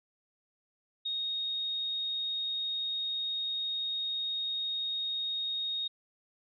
sine tone, 3729 Hz, A#7, in tune, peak -31 dBFS, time 1.05-5.88 s, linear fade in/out 10 ms, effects none

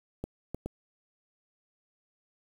clicks, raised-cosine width 2 ms, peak -21 dBFS, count 3, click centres 0.24 / 0.546 / 0.66 s, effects 8-bit

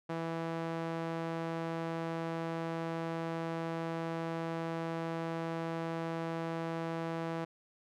sawtooth tone with band-pass filter, 164.81 Hz, E3, in tune, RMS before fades -37 dBFS, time 0.09-7.45 s, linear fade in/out 10 ms, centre 680 Hz, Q 0.6, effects none

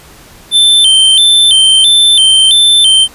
square tone with vibrato, 3322 Hz, G#7, in tune, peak -4 dBFS, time 0.51-3.08 s, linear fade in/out 50 ms, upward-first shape square, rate 1.5 Hz, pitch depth 110 cents each way, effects pink hiss -37 dBFS RMS until 3.14 s + resampled to 32000 Hz

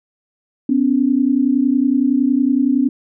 sine tone pair together, 251.9 / 282.7 Hz, B3 / C#4, +34 / +34 cents, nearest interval major second, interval 200 cents, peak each -15 dBFS, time 0.69-2.89 s, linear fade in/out 5 ms, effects none

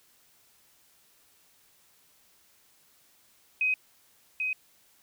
sine tone with echo, 2519 Hz, D#7, 21 cents sharp, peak -23 dBFS, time 3.61-3.74 s, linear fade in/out 2 ms, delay 790 ms, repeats 1, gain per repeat -4 dB, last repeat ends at 4.53 s, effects white hiss -63 dBFS RMS until 5.02 s

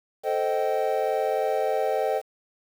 triangle chord, A half-diminished seventh, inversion none, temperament equal with one note detuned, 440 / 523.3 / 622.3 / 774.1 Hz, A4 / C5 / Eb5 / G5, 0 / 0 / 0 / -22 cents, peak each -26 dBFS, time 0.23-2.22 s, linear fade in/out 50 ms, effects 8-bit

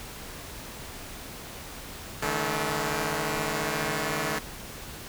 5% pulse tone cluster, 144.3 / 158.6 / 216.5 Hz, D3 / D#3 / A3, -30 / +33 / -28 cents, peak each -21 / -20 / -20 dBFS, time 2.22-4.39 s, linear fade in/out 5 ms, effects pink hiss -41 dBFS RMS until 5.08 s

